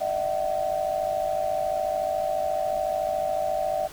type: tone cluster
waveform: sine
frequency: 603 / 657 / 756 Hz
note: D5 / E5 / F#5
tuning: +46 / -6 / +37 cents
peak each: -28 dBFS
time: 0-3.88 s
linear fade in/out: 20 ms
effects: pink hiss -44 dBFS RMS until 3.92 s